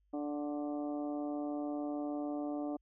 harmonic tone with a mistuned harmonic, 146.83 Hz, D3, in tune, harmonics 2 / 3 / 4 / 5 / 6 / 7 / 8, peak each -36 / -49 / -43 / -45 / -57 / -58 / -56 dBFS, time 0.13-2.77 s, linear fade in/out 10 ms, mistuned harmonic 7, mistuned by +42 cents, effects added 50 Hz sine -70 dBFS peak until 2.81 s

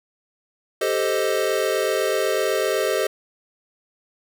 square chord, A half-diminished seventh, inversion third, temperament equal, 392 / 440 / 523.3 / 622.3 Hz, G4 / A4 / C5 / Eb5, 0 / 0 / 0 / 0 cents, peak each -26 dBFS, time 0.81-3.07 s, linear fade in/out 5 ms, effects none

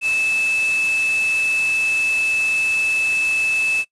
sine tone in noise, 2620 Hz, E7, 11 cents flat, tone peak -16 dBFS, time 0.01-3.85 s, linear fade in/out 50 ms, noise white, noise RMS -31 dBFS, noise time 0.01-3.85 s, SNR +12 dB, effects noise-tail reverb RT60 0.1 s tail -20 dB re dry + resampled to 24000 Hz

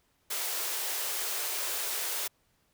white high-pass noise, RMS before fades -33 dBFS, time 0.3-2.28 s, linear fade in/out 10 ms, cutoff 340 Hz, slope 96 dB/octave, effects pink hiss -71 dBFS RMS until 2.73 s

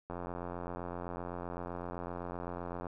click train, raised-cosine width 1 ms, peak -26 dBFS, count 244, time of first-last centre 0.1-2.868 s, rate 87.8 Hz, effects none

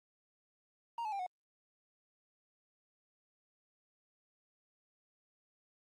triangle tone with pitch steps, 932.3 / 859.9 / 793.1 / 731.5 Hz, A#5 / A5 / G5 / F#5, 0 / -40 / +20 / -20 cents, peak -34 dBFS, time 0.98-1.264 s, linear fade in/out 2 ms, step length 71 ms, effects Opus 32 kbps

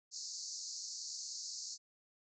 white band-pass noise, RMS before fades -45 dBFS, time 0.11-1.78 s, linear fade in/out 50 ms, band 4300 to 7100 Hz, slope 96 dB/octave, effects none

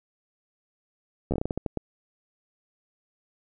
slowing click train, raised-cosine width 2 ms, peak -14 dBFS, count 11, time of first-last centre 1.31-1.773 s, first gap 12 ms, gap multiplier 1.28, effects none

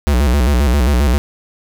square tone with vibrato, 66.3 Hz, C2, 23 cents sharp, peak -11 dBFS, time 0.07-1.18 s, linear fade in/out 0 ms, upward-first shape square, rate 7.5 Hz, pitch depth 150 cents each way, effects 8-bit

